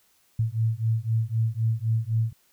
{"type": "beating tone pair", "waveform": "sine", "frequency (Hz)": [110.6, 114.5], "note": ["A2", "A#2"], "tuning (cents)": [9, -31], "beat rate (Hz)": 3.9, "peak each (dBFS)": -25, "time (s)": [0.39, 2.33], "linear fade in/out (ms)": 5, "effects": ["white hiss -64 dBFS RMS until 2.52 s"]}